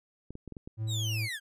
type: clicks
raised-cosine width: 3 ms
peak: -29 dBFS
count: 6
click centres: 0.306 / 0.354 / 0.477 / 0.523 / 0.568 / 0.675 s
type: tone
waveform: triangle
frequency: 110 Hz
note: A2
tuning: in tune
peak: -28 dBFS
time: 0.77-1.29 s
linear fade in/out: 50 ms
type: linear sweep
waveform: 30% pulse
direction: down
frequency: 3951 to 1557 Hz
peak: -31 dBFS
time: 0.87-1.4 s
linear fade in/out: 50 ms
effects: resampled to 32000 Hz